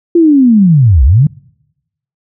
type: linear two-way sweep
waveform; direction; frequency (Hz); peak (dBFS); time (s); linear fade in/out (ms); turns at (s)
sine; down then up; 349.2 to 57.6 to 157.3; -3; 0.15-1.27; 5; 1.04
effects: noise-tail reverb RT60 0.9 s tail -26 dB re dry